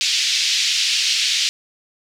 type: band-pass noise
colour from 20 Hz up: white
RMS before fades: -19 dBFS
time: 0.01-1.49 s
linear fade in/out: 0 ms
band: 2500 to 5400 Hz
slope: 24 dB/octave
effects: none